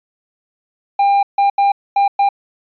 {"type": "tone bursts at uneven times", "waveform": "triangle", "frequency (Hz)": 800, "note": "G5", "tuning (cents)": 35, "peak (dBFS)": -8, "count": 5, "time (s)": [[0.99, 1.23], [1.38, 1.5], [1.58, 1.72], [1.96, 2.08], [2.19, 2.29]], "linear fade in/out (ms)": 5, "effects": ["resampled to 11025 Hz"]}